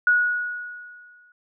sine tone with exponential decay, 1458 Hz, F#6, 26 cents flat, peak -13 dBFS, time 0.07-1.32 s, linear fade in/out 2 ms, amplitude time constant 270 ms, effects none

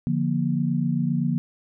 sine chord, Bb major, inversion first, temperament equal with one note detuned, 146.83 / 174.61 / 236.5 Hz, D3 / F3 / Bb3, 0 / 0 / +25 cents, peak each -25 dBFS, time 0.07-1.38 s, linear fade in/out 0 ms, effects none

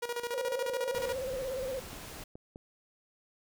sawtooth tone with tremolo, 478.2 Hz, A#4, 44 cents sharp, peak -28 dBFS, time 0.02-1.13 s, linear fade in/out 10 ms, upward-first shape square, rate 14 Hz, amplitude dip 70%
sine tone with vibrato, 523.3 Hz, C5, in tune, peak -33 dBFS, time 0.33-1.8 s, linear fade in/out 10 ms, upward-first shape square, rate 17 Hz, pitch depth 59 cents each way
pink noise, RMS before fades -45 dBFS, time 0.94-2.24 s, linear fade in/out 5 ms
clicks, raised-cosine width 2 ms, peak -32 dBFS, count 4, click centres 1.338 / 1.931 / 2.355 / 2.559 s
effects none

